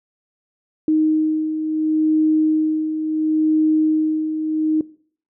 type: beating tone pair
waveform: sine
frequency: 311.1 / 311.82 Hz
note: D#4 / D#4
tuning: 0 / +4 cents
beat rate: 0.72 Hz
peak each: -24 / -16 dBFS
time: 0.88-4.81 s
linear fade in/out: 2 ms
effects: noise-tail reverb RT60 0.5 s tail -20 dB re dry